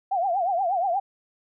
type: tone with vibrato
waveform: sine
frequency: 735 Hz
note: F#5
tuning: 12 cents flat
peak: -21 dBFS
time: 0.11-1 s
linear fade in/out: 10 ms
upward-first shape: triangle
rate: 8.4 Hz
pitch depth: 190 cents each way
effects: none